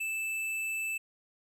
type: tone with hard clipping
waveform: sine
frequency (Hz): 2637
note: E7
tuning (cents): 0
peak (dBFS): -33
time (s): 0-0.98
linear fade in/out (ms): 10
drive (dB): 11
effects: none